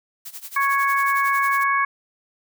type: noise with tremolo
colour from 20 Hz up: blue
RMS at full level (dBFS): -34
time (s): 0.25-1.64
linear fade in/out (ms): 10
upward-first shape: sine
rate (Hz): 11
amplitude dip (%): 85
type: harmonic tone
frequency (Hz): 554.4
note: C#5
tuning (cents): 0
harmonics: 2 / 3 / 4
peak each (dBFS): -19 / -23 / -25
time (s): 0.56-1.85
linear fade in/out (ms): 5
effects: none